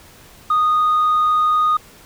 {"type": "tone", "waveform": "sine", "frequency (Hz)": 1237, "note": "D#6", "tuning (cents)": -10, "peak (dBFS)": -11, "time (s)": [0.5, 1.77], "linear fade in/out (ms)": 5, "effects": ["tanh soft clip ceiling -11 dBFS", "pink hiss -45 dBFS RMS until 2.05 s"]}